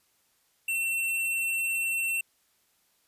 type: tone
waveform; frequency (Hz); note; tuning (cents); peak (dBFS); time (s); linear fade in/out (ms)
square; 2703; E7; +43; -27; 0.68-2.21; 5
effects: white hiss -69 dBFS RMS until 3.07 s + resampled to 32000 Hz